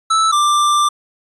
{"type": "tone pair in turn", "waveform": "square", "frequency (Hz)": [1314, 1182.3], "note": ["E6", "D6"], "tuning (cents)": [-6, 11], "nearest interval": "major second", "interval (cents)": 183, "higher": "first", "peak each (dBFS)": -12, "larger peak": "neither", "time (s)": [[0.1, 0.32], [0.32, 0.89]], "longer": "second", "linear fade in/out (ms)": 10, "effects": ["resampled to 24000 Hz"]}